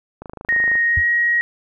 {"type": "click train", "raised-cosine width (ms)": 1, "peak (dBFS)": -19, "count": 15, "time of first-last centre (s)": [0.22, 0.754], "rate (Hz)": 26.2}
{"type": "tone with pitch glide", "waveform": "sine", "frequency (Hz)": [1868, 1893], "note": ["A#6", "A#6"], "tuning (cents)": [3, 26], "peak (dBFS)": -14, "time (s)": [0.49, 1.41], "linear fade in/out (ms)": 0, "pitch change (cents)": 23, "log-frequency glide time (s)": [0.86, 1.05]}
{"type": "tone with exponential decay", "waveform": "sine", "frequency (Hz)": 80, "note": "D#2", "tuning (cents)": 49, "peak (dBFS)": -16, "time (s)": [0.97, 1.05], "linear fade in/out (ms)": 5, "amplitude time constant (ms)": 16}
{"effects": []}